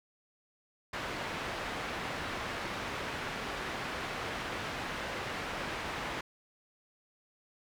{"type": "low-pass noise", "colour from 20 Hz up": "white", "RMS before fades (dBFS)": -38, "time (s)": [0.93, 6.21], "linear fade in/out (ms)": 5, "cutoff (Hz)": 2000, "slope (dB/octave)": 12, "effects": []}